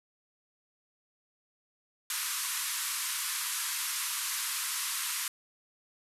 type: band-pass noise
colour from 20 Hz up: white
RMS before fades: -34 dBFS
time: 2.1-5.28 s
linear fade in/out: 2 ms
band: 950 to 13000 Hz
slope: 96 dB/octave
effects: none